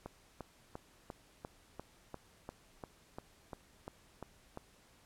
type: click train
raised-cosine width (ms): 1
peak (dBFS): -29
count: 14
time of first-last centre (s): 0.06-4.574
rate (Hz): 2.88
effects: pink hiss -65 dBFS RMS until 5.05 s + low-pass 12000 Hz 12 dB/octave